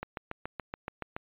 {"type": "click train", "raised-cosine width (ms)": 0.5, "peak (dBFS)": -20, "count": 9, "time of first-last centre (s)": [0.03, 1.165], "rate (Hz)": 7.05, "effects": ["resampled to 8000 Hz"]}